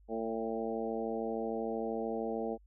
harmonic tone with a mistuned harmonic, 113.1 Hz, A2, 48 cents sharp, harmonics 2 / 3 / 4 / 5 / 6 / 7, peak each -39 / -41 / -37 / -42 / -42 / -43 dBFS, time 0.08-2.58 s, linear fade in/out 50 ms, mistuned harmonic 6, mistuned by -18 cents, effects added 50 Hz sine -58 dBFS peak until 2.66 s

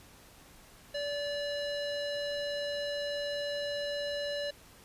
square tone with low-pass filter, 578 Hz, D5, 28 cents flat, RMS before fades -35 dBFS, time 0.94-4.51 s, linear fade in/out 10 ms, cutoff 4200 Hz, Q 2.8, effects pink hiss -56 dBFS RMS until 4.84 s + resampled to 32000 Hz

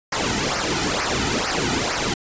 pink noise with flanger, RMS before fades -22 dBFS, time 0.12-2.14 s, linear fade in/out 5 ms, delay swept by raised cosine 0.27 to 1.87 ms, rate 2.2 Hz, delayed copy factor -0.75, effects resampled to 16000 Hz

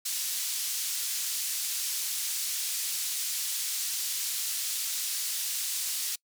pink band-pass noise, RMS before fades -32 dBFS, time 0.05-6.16 s, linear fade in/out 10 ms, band 4800 to 16000 Hz, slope 12 dB/octave, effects noise-tail reverb RT60 0.1 s tail -25 dB re dry

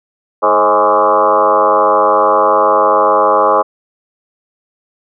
sine tone with frequency modulation, 830.6 Hz, G#5, in tune, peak -7 dBFS, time 0.42-3.63 s, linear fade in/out 20 ms, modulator 99.2 Hz, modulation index 4, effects none

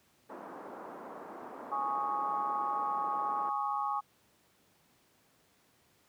white band-pass noise, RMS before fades -46 dBFS, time 0.29-3.5 s, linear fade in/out 10 ms, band 210 to 1100 Hz, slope 24 dB/octave
sine chord, Ab suspended fourth, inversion none, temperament equal, 830.6 / 1108.7 / 1244.5 Hz, Ab5 / Db6 / Eb6, 0 / 0 / 0 cents, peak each -34 / -34 / -38 dBFS, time 1.71-4.01 s, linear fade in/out 20 ms
effects pink hiss -68 dBFS RMS until 6.08 s + high-pass 100 Hz 12 dB/octave

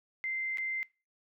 sine tone with dropouts, 2082 Hz, C7, 9 cents flat, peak -32 dBFS, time 0.24-0.83 s, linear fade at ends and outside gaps 0 ms, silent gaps 0.573-0.583 s, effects noise-tail reverb RT60 0.3 s tail -22 dB re dry

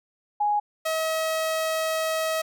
sine / sawtooth tone pair in turn, 830.6 / 639.3 Hz, G#5 / D#5, 0 / +47 cents, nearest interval perfect fourth, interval 453 cents, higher first, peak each -20 dBFS, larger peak neither, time 0.4-0.6 / 0.85-2.42 s, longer second, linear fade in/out 10 ms, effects none

